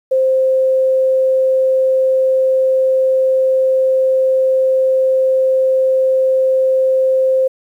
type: tone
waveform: sine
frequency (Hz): 524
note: C5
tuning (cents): +2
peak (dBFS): -10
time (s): 0.11-7.48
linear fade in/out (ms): 10
effects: 8-bit